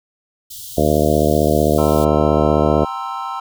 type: band-stop noise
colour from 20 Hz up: white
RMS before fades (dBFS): -33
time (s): 0.5-2.05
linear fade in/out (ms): 10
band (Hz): 140 to 3000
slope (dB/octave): 96
type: harmonic tone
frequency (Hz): 75.6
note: D#2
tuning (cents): -49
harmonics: 1 / 2 / 3 / 4 / 5 / 6 / 7 / 8 / 9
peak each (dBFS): -21 / -21 / -21 / -21 / -21 / -21 / -21 / -21 / -21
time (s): 0.77-2.85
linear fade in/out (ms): 10
type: chord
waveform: triangle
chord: C dominant seventh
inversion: second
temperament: equal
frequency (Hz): 784 / 932.3 / 1046.5 / 1318.5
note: G5 / Bb5 / C6 / E6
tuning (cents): 0 / 0 / 0 / 0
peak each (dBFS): -27 / -27 / -26 / -26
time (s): 1.78-3.4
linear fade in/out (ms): 5
effects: none